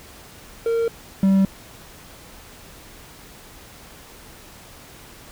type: tone pair in turn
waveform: triangle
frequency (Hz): 460.3 / 193.53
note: A#4 / G3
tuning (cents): -22 / -22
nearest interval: octave + minor third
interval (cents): 1500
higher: first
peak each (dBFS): -16 / -11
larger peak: second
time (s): 0.66-0.88 / 1.23-1.45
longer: neither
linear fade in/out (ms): 2
effects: pink hiss -44 dBFS RMS until 5.31 s